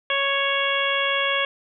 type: harmonic tone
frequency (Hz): 554.4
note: C#5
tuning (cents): 0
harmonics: 1 / 2 / 3 / 4 / 5 / 6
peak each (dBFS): -27 / -27 / -27 / -27 / -27 / -27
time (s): 0.1-1.45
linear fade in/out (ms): 2
effects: none